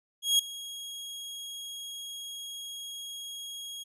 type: tone with ADSR envelope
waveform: sawtooth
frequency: 3291 Hz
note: G#7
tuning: 16 cents flat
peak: -16 dBFS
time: 0.22-3.84 s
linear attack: 170 ms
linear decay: 6 ms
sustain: -19 dB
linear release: 19 ms
effects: resampled to 32000 Hz